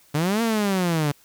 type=linear two-way sweep; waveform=sawtooth; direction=up then down; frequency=140.9 to 233.8 to 140.9 Hz; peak=-16 dBFS; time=0.14-1.12 s; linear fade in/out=10 ms; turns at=0.42 s; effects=white hiss -56 dBFS RMS until 1.24 s